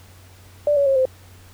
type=tone with pitch steps; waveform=sine; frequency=587.3 / 563.7 / 541.1 / 519.3 Hz; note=D5 / C#5 / C#5 / C5; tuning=0 / +29 / -42 / -13 cents; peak=-14 dBFS; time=0.67-1.054 s; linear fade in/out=2 ms; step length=96 ms; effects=added 92 Hz sine -45 dBFS peak until 1.53 s + pink hiss -50 dBFS RMS until 1.53 s